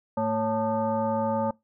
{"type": "tone with frequency modulation", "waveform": "sine", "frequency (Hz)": 554.4, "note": "C#5", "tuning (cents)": 0, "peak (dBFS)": -23, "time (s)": [0.17, 1.51], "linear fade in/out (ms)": 5, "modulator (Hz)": 331, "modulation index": 1.3, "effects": ["noise-tail reverb RT60 0.2 s tail -23 dB re dry"]}